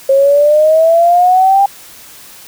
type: exponential sweep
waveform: sine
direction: up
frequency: 537 to 802 Hz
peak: -5 dBFS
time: 0.09-1.66 s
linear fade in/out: 5 ms
effects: white hiss -36 dBFS RMS until 2.47 s